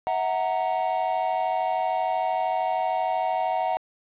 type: tone cluster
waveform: triangle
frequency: 647 / 740 / 928 Hz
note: E5 / F#5 / A#5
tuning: -32 / 0 / -8 cents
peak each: -27 / -23 / -27 dBFS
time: 0.07-3.77 s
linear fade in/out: 0 ms
effects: resampled to 8000 Hz + 8-bit